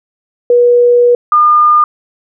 sine tone pair in turn, 484 / 1210.8 Hz, B4 / D#6, -35 / -48 cents, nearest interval octave + major third, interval 1587 cents, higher second, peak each -4 dBFS, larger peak neither, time 0.5-1.15 / 1.32-1.84 s, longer first, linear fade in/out 2 ms, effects none

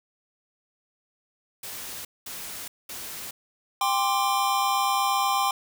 white noise bursts, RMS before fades -37 dBFS, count 3, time 1.63-3.31 s, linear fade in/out 5 ms, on 420 ms, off 210 ms
square chord, G suspended fourth, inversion none, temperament equal with one note detuned, 793.6 / 1046.5 / 1174.7 Hz, G5 / C6 / D6, +21 / 0 / 0 cents, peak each -26 / -26 / -30 dBFS, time 3.81-5.51 s, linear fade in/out 2 ms
effects none

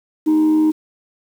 sine tone with frequency modulation, 311.1 Hz, D#4, in tune, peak -9 dBFS, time 0.26-0.72 s, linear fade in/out 20 ms, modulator 86.5 Hz, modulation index 0.2, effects tanh soft clip ceiling -10 dBFS + 7-bit

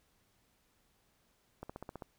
click train, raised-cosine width 1 ms, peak -29 dBFS, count 7, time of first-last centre 1.63-2.022 s, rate 15.3 Hz, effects pink hiss -73 dBFS RMS until 2.18 s

